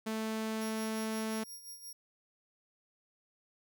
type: tone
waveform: sawtooth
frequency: 220 Hz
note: A3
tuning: in tune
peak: -30 dBFS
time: 0.06-1.44 s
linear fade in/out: 10 ms
type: tone with tremolo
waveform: 10% pulse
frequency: 5600 Hz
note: F8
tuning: 4 cents sharp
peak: -38 dBFS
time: 0.61-1.93 s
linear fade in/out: 5 ms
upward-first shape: sine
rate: 5.7 Hz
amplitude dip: 65%
effects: none